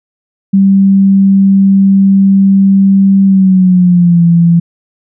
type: tone with pitch glide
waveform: sine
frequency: 195 to 169.76 Hz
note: G3 to F3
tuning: -9 to -49 cents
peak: -3 dBFS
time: 0.53-4.6 s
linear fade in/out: 10 ms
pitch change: -240 cents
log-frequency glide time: 3.25-4.23 s
effects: none